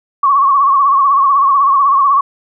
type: tone with vibrato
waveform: sine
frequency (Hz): 1108.7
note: C#6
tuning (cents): 0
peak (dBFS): -7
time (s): 0.23-2.21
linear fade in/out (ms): 5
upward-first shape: triangle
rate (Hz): 16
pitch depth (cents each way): 89
effects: none